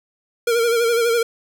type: tone with vibrato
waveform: square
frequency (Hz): 466.2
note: A#4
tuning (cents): 0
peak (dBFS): -16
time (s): 0.47-1.23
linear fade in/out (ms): 5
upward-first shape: sine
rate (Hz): 12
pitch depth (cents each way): 50
effects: none